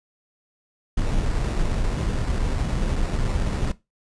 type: noise with sample-and-hold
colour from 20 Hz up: brown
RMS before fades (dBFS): -23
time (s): 0.97-3.72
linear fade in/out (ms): 5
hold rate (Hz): 3150
effects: noise-tail reverb RT60 0.2 s tail -17 dB re dry + resampled to 22050 Hz